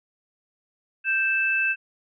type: tone pair together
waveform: sine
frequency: 1566.8 / 2635 Hz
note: G6 / E7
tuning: -1 / -1 cents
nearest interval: major sixth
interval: 900 cents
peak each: -24 / -22 dBFS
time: 1.04-1.76 s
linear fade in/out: 50 ms
effects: none